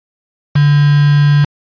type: tone with quantisation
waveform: sine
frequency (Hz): 145.3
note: D3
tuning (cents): -18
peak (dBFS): -6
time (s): 0.55-1.45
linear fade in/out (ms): 10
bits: 3
effects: resampled to 11025 Hz